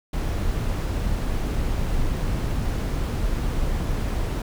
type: noise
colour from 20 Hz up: brown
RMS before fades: -24 dBFS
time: 0.13-4.42 s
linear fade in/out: 5 ms
effects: none